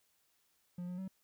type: tone with pitch steps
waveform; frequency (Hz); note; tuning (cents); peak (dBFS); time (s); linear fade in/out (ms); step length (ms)
triangle; 177.1 / 179.7 / 189.7; F3 / F3 / F#3; +24 / +50 / +43; -37; 0.78-1.08; 5; 100
effects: white hiss -75 dBFS RMS until 1.23 s